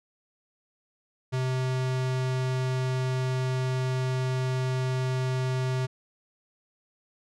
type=tone; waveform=square; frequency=129.2 Hz; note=C3; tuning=21 cents flat; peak=-26 dBFS; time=1.32-5.87 s; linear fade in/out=20 ms; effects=low-pass 7000 Hz 12 dB/octave

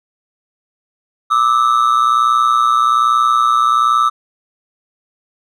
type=ring-modulated tone; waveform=triangle; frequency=1244.5 Hz; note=D#6; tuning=in tune; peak=-5 dBFS; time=1.3-4.1 s; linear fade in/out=20 ms; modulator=60.6 Hz; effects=none

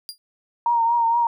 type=tone with exponential decay; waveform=sawtooth; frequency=4800 Hz; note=D8; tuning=37 cents sharp; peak=-24 dBFS; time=0.09-0.18 s; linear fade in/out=0 ms; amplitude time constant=19 ms
type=tone with vibrato; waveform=sine; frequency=932 Hz; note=A#5; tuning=1 cent flat; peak=-16 dBFS; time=0.66-1.27 s; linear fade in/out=2 ms; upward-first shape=triangle; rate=4.3 Hz; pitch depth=44 cents each way
effects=none

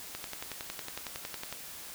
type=click train; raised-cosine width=0.2 ms; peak=-20 dBFS; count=16; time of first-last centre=0.15-1.526 s; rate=10.9 Hz; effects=white hiss -45 dBFS RMS until 1.94 s

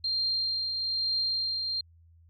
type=tone with tremolo; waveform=sine; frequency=4186 Hz; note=C8; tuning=in tune; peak=-25 dBFS; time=0.04-1.81 s; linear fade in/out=5 ms; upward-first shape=triangle; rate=1.1 Hz; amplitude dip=40%; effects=added 83 Hz sine -55 dBFS peak until 2.29 s

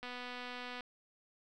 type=click train; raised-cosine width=0.3 ms; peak=-29 dBFS; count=193; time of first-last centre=0.03-0.807 s; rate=247 Hz; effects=none

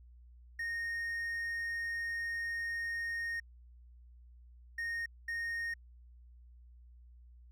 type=tone bursts at uneven times; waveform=triangle; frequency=1852 Hz; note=A#6; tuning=12 cents flat; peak=-33 dBFS; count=3; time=0.59-3.4 / 4.78-5.06 / 5.28-5.74 s; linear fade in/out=5 ms; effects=added 60 Hz sine -54 dBFS peak until 7.51 s

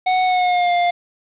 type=tone with pitch glide; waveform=square; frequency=740 to 702.1 Hz; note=F#5 to F5; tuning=0 to +9 cents; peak=-15 dBFS; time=0.06-0.91 s; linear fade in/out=10 ms; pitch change=-91 cents; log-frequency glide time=0.24-0.73 s; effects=resampled to 8000 Hz + 7-bit

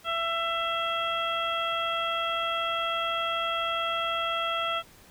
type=harmonic tone with a mistuned harmonic; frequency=668 Hz; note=E5; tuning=23 cents sharp; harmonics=1 / 2 / 3 / 4 / 5; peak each=-33 / -29 / -39 / -36 / -33 dBFS; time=0.04-4.83 s; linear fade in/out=50 ms; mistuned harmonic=5; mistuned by=-34 cents; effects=pink hiss -54 dBFS RMS until 5.1 s

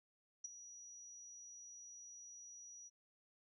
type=tone with ADSR envelope; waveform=sine; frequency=5820 Hz; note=F#8; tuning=29 cents flat; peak=-40 dBFS; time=0.44-2.9 s; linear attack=8 ms; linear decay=17 ms; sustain=-13 dB; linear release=31 ms; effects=none

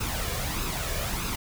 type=noise with flanger; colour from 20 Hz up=pink; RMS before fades=-30 dBFS; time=0-1.36 s; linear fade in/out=10 ms; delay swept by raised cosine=0.77 to 1.77 ms; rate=1.6 Hz; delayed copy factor=+0.55; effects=none

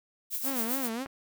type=noise with tremolo; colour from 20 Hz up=violet; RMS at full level=-30 dBFS; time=0.3-0.9 s; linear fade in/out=50 ms; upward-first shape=sine; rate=7.5 Hz; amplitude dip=60%
type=tone with vibrato; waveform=sawtooth; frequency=246.9 Hz; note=B3; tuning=in tune; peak=-28 dBFS; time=0.43-1.07 s; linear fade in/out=50 ms; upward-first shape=sine; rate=3.6 Hz; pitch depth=180 cents each way
type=click; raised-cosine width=0.5 ms; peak=-23 dBFS; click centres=1.061 s
effects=none

